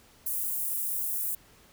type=high-pass noise; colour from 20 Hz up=white; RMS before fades=-31 dBFS; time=0.26-1.35 s; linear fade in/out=5 ms; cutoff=9700 Hz; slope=24 dB/octave; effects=pink hiss -58 dBFS RMS until 1.72 s